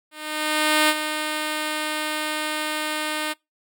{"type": "tone with ADSR envelope", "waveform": "5% pulse", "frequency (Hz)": 306.4, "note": "D#4", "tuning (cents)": -27, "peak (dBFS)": -4, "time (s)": [0.11, 3.34], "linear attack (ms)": 780, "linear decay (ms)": 46, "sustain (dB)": -9, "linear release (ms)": 23, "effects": ["noise-tail reverb RT60 0.2 s tail -24 dB re dry"]}